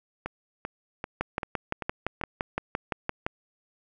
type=two click trains; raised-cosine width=0.5 ms; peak=-17 / -12 dBFS; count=6 / 13; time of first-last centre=0.26-2.213 / 1.21-3.265 s; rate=2.56 / 5.84 Hz; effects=none